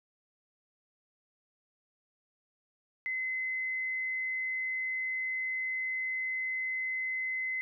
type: tone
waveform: sine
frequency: 2045 Hz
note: C7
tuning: 40 cents flat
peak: -31 dBFS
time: 3.06-7.61 s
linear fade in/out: 0 ms
effects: none